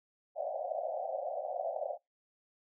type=band-pass noise; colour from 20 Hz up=pink; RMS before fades=-37 dBFS; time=0.35-1.98 s; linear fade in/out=50 ms; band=540 to 760 Hz; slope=96 dB/octave; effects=noise-tail reverb RT60 0.2 s tail -25 dB re dry